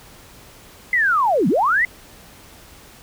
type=linear two-way sweep; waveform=sine; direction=down then up; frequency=2059 to 155.56 to 2059 Hz; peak=-14 dBFS; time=0.93-1.85 s; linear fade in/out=2 ms; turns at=1.48 s; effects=pink hiss -45 dBFS RMS until 3.02 s